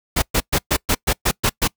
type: noise bursts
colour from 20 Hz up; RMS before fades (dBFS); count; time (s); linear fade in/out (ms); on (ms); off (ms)
pink; -17; 9; 0.16-1.678; 10; 62; 120
effects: noise-tail reverb RT60 0.1 s tail -25 dB re dry